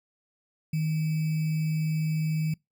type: tone with sample-and-hold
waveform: sine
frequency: 157.1 Hz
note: D#3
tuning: 17 cents sharp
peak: -24 dBFS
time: 0.73-2.54 s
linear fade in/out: 5 ms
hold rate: 2450 Hz
effects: noise-tail reverb RT60 0.2 s tail -26 dB re dry